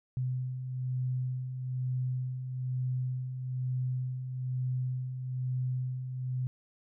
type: beating tone pair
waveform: sine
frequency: 126.6 / 127.7 Hz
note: B2 / C3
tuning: +43 / -42 cents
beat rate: 1.1 Hz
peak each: -40 / -31 dBFS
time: 0.17-6.47 s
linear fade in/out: 0 ms
effects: none